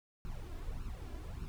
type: noise with flanger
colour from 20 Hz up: brown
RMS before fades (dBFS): -42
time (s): 0.25-1.48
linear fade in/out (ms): 0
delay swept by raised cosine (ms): 0.73 to 3.03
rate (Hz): 1.7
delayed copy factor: +0.7
effects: none